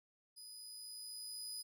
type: tone with level ramp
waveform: 25% pulse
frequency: 4978 Hz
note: D#8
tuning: in tune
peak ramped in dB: -47 to -38 dBFS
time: 0.36-1.63 s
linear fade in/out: 20 ms
effects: none